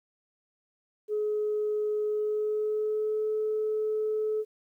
sine tone with pitch glide, 423 to 430.9 Hz, G#4 to A4, +32 to -36 cents, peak -25 dBFS, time 1.08-4.45 s, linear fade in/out 50 ms, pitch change +32 cents, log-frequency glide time 2.06-3.28 s, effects tanh soft clip ceiling -21 dBFS + 11-bit

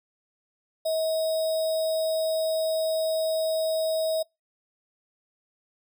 sine tone with sample-and-hold, 640 Hz, D#5, 49 cents sharp, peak -23 dBFS, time 0.85-4.23 s, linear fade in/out 10 ms, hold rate 4410 Hz, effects noise-tail reverb RT60 0.2 s tail -24 dB re dry

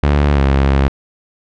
sawtooth tone with pitch glide, 72.4 to 68.34 Hz, D2 to C#2, -24 to -24 cents, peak -6 dBFS, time 0.03-0.88 s, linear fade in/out 0 ms, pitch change -100 cents, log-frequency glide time 0.33-0.4 s, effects low-pass 3000 Hz 12 dB/octave

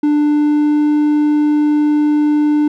triangle tone with pitch glide, 296.1 to 298.2 Hz, D4 to D4, +14 to +27 cents, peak -8 dBFS, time 0.03-2.68 s, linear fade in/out 5 ms, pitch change +13 cents, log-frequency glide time 0.15-0.9 s, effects none

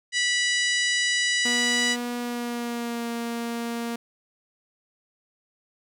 harmonic tone, 980 Hz, B5, 14 cents flat, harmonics 2 / 3 / 4 / 5 / 6 / 7 / 8 / 9, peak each -24 / -28 / -30 / -32 / -34 / -35 / -36 / -37 dBFS, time 0.12-1.97 s, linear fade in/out 50 ms
sawtooth tone with pitch glide, 241.8 to 234 Hz, B3 to A#3, -36 to +7 cents, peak -24 dBFS, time 1.45-3.96 s, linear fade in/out 5 ms, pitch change -57 cents, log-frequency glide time 2.19-3.08 s
effects none

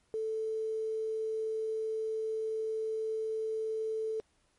sine tone with quantisation, 440 Hz, A4, in tune, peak -31 dBFS, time 0.14-4.2 s, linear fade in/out 0 ms, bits 10, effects pink hiss -72 dBFS RMS until 4.58 s + MP3 48 kbps

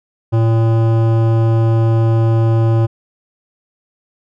sine tone with hard clipping, 113.4 Hz, A#2, 47 cents flat, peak -12 dBFS, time 0.32-2.87 s, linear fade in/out 20 ms, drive 15 dB, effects none

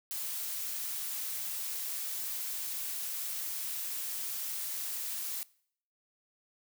blue noise, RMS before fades -37 dBFS, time 0.11-5.43 s, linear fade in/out 0 ms, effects noise-tail reverb RT60 0.6 s tail -22 dB re dry

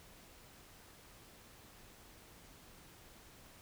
silence, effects pink hiss -59 dBFS RMS until 3.61 s

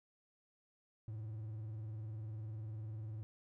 triangle tone with vibrato, 108.8 Hz, A2, 19 cents flat, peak -40 dBFS, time 1.08-3.23 s, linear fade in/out 0 ms, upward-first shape triangle, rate 20 Hz, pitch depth 130 cents each way, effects none

